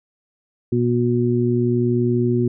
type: harmonic tone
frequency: 120.8 Hz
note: B2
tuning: 38 cents flat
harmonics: 1 / 2 / 3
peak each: -20 / -20 / -20 dBFS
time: 0.72-2.48 s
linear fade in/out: 5 ms
effects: none